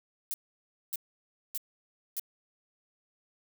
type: noise bursts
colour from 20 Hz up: violet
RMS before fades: -34 dBFS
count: 4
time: 0.31-2.196 s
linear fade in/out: 0 ms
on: 29 ms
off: 590 ms
effects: none